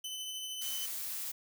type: tone with tremolo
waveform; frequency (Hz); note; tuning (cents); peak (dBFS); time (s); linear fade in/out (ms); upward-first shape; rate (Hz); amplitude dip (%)
sawtooth; 3033; F#7; +42; -34; 0.04-0.86; 5; triangle; 13; 30
type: noise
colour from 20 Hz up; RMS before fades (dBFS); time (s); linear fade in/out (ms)
blue; -39; 0.61-1.32; 10
effects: none